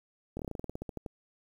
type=slowing click train; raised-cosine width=2 ms; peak=-24 dBFS; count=15; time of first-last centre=0.37-1.062 s; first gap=23 ms; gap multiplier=1.11; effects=9-bit